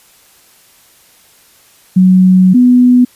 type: tone pair in turn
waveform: sine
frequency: 185.3 / 248 Hz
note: F#3 / B3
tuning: +3 / +7 cents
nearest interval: perfect fourth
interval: 504 cents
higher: second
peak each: -3 dBFS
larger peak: neither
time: 1.96-2.54 / 2.54-3.05 s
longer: first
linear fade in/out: 10 ms
effects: white hiss -46 dBFS RMS until 3.15 s + resampled to 32000 Hz